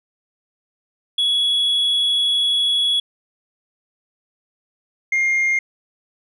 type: tone pair in turn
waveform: sine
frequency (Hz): 3367 / 2121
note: G#7 / C7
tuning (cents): +23 / +23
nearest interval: minor sixth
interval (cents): 800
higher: first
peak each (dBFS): -13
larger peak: neither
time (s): 1.18-3 / 5.12-5.59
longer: first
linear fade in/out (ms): 5
effects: tanh soft clip ceiling -14 dBFS